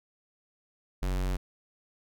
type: tone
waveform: square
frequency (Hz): 46.25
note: F#1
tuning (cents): 0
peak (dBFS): -28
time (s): 1.02-1.37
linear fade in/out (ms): 10
effects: none